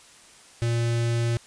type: tone with notch filter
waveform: square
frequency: 117.3 Hz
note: A#2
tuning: 11 cents sharp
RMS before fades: -24 dBFS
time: 0.62-1.37 s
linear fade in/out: 0 ms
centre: 960 Hz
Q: 1.5
effects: white hiss -51 dBFS RMS until 1.46 s + resampled to 22050 Hz